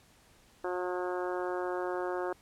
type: harmonic tone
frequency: 180.4 Hz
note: F#3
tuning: 44 cents flat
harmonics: 2 / 3 / 4 / 5 / 6 / 7 / 8 / 9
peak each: -34 / -38 / -40 / -42 / -44 / -45 / -46 / -47 dBFS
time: 0.64-2.33 s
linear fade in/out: 5 ms
effects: pink hiss -62 dBFS RMS until 2.41 s + low-pass 12000 Hz 12 dB/octave